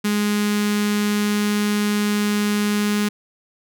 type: tone with notch filter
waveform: sawtooth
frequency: 207.7 Hz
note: G#3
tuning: in tune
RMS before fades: -20 dBFS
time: 0.04-3.09 s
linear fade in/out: 10 ms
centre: 660 Hz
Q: 0.76
effects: none